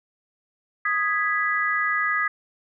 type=chord; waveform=sine; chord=G# minor; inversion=second; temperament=equal; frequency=1244.5 / 1661.2 / 1975.5 Hz; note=D#6 / G#6 / B6; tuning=0 / 0 / 0 cents; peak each=-25 dBFS; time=0.85-2.28 s; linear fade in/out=5 ms; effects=none